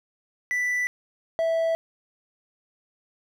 triangle tone pair in turn, 1978 / 656.5 Hz, B6 / E5, +2 / -7 cents, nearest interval octave + perfect fifth, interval 1909 cents, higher first, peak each -21 / -19 dBFS, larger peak second, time 0.51-0.87 / 1.39-1.75 s, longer neither, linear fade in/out 0 ms, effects none

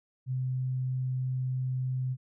sine tone, 128.8 Hz, C3, 27 cents flat, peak -28 dBFS, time 0.26-2.17 s, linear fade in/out 50 ms, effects none

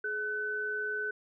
sine tone pair together, 423.2 / 1508.1 Hz, G#4 / F#6, +33 / +33 cents, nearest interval octave + minor seventh, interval 2200 cents, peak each -38 / -32 dBFS, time 0.04-1.11 s, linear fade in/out 5 ms, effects none

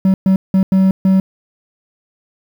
triangle tone bursts at uneven times, 190.3 Hz, F#3, 49 cents sharp, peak -6 dBFS, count 5, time 0.05-0.14 / 0.26-0.36 / 0.54-0.63 / 0.72-0.91 / 1.05-1.2 s, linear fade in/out 2 ms, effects 7-bit

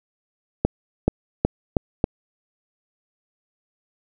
accelerating click train, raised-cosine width 2 ms, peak -3 dBFS, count 5, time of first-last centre 0.65-2.041 s, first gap 430 ms, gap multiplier 0.86, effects none

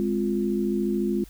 sine chord, F minor, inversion first, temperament equal, 207.7 / 261.6 / 349.2 Hz, Ab3 / C4 / F4, 0 / 0 / 0 cents, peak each -25 / -30 / -26 dBFS, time 0-1.24 s, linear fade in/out 0 ms, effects added 50 Hz sine -45 dBFS peak until 1.29 s + white hiss -54 dBFS RMS until 1.29 s

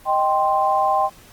sine chord, C minor, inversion first, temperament equal, 622.3 / 784 / 1046.5 Hz, Eb5 / G5 / C6, 0 / 0 / 0 cents, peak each -23 / -18 / -20 dBFS, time 0.05-1.1 s, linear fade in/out 50 ms, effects pink hiss -47 dBFS RMS until 1.32 s + Opus 24 kbps

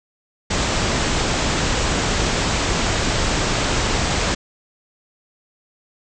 pink low-pass noise, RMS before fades -20 dBFS, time 0.5-4.35 s, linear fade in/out 10 ms, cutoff 8000 Hz, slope 96 dB/octave, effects none

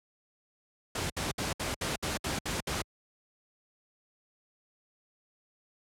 pink noise bursts, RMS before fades -32 dBFS, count 9, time 0.95-2.82 s, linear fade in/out 5 ms, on 150 ms, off 65 ms, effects high-pass 60 Hz 12 dB/octave + low-pass 10000 Hz 12 dB/octave

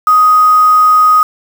sine tone with quantisation, 1250 Hz, D#6, 8 cents sharp, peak -4 dBFS, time 0.07-1.23 s, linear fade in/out 2 ms, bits 4, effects none

